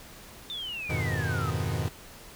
sine exponential sweep, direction down, 3624 to 1244.5 Hz, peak -33 dBFS, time 0.5-1.5 s, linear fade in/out 0 ms
45% pulse chord, F half-diminished seventh, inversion none, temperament equal, 87.31 / 103.83 / 123.47 / 155.56 Hz, F2 / Ab2 / Cb3 / Eb3, 0 / 0 / 0 / 0 cents, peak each -33 dBFS, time 0.89-1.89 s, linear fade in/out 10 ms
effects pink hiss -48 dBFS RMS until 2.35 s

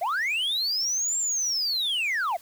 sine linear two-way sweep, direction up then down, 622 to 7480 to 622 Hz, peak -21 dBFS, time 0.01-2.37 s, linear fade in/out 10 ms, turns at 1.18 s, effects tanh soft clip ceiling -23 dBFS + white hiss -52 dBFS RMS until 2.41 s

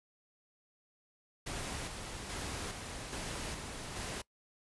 pink noise with tremolo, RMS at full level -40 dBFS, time 1.46-4.22 s, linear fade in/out 10 ms, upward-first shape square, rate 1.2 Hz, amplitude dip 35%, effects noise-tail reverb RT60 0.1 s tail -22 dB re dry + resampled to 24000 Hz

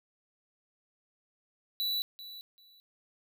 square tone with echo, 3951 Hz, B7, in tune, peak -30 dBFS, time 1.8-2.02 s, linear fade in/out 0 ms, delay 390 ms, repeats 2, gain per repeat -14 dB, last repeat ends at 2.8 s, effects none

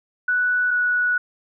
sine tone pair in turn, 1480 / 1469.8 Hz, F#6 / F#6, 0 / -12 cents, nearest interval unison, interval 12 cents, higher first, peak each -17 dBFS, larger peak neither, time 0.28-0.71 / 0.71-1.18 s, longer second, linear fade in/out 5 ms, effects none

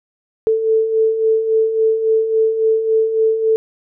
sine beating tone pair, 440 / 443.6 Hz, A4 / A4, 0 / +14 cents, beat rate 3.6 Hz, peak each -21 / -13 dBFS, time 0.47-3.56 s, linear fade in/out 0 ms, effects none

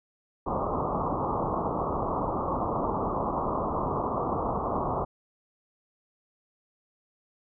white low-pass noise, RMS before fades -29 dBFS, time 0.46-5.05 s, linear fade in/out 10 ms, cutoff 1200 Hz, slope 96 dB/octave, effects none

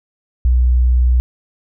sine tone, 61.74 Hz, B1, in tune, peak -9 dBFS, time 0.45-1.2 s, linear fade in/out 0 ms, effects none

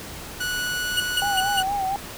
sawtooth tone with pitch glide, 1471 to 1481.2 Hz, F#6 to F#6, -11 to +1 cents, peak -21 dBFS, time 0.4-1.63 s, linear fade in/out 10 ms, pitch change +12 cents, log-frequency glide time 1.18-1.49 s
square tone bursts, 2909 Hz, F#7, 30 cents flat, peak -20 dBFS, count 4, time 0.97-1.604 s, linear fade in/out 2 ms, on 31 ms, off 170 ms
sine tone with vibrato, 784 Hz, G5, in tune, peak -22 dBFS, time 1.22-1.96 s, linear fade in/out 0 ms, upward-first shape sine, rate 4.3 Hz, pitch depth 67 cents each way
effects pink hiss -37 dBFS RMS until 2.17 s

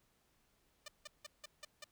5% pulse tone bursts, 598 Hz, D5, 31 cents sharp, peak -35 dBFS, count 6, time 0.86-1.842 s, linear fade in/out 5 ms, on 22 ms, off 170 ms, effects pink hiss -75 dBFS RMS until 1.91 s

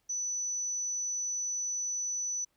sine tone, 5970 Hz, F#8, 15 cents sharp, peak -31 dBFS, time 0.09-2.45 s, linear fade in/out 10 ms, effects pink hiss -75 dBFS RMS until 2.56 s

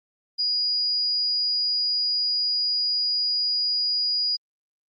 sine tone, 4892 Hz, D#8, 30 cents flat, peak -21 dBFS, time 0.38-4.37 s, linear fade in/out 20 ms, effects Opus 24 kbps

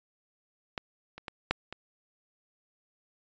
clicks, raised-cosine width 0.3 ms, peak -17 / -27 / -21 / -9 / -23 dBFS, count 5, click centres 0.778 / 1.18 / 1.282 / 1.51 / 1.726 s, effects resampled to 16000 Hz

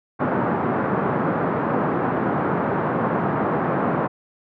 pink band-pass noise, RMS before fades -22 dBFS, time 0.19-4.08 s, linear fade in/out 20 ms, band 140 to 1400 Hz, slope 24 dB/octave, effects none

